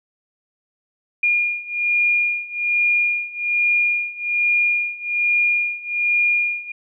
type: beating tone pair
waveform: sine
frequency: 2421 / 2422.2 Hz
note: D#7 / D#7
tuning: -48 / -47 cents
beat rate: 1.2 Hz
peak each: -21 / -19 dBFS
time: 1.23-6.72 s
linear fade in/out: 5 ms
effects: none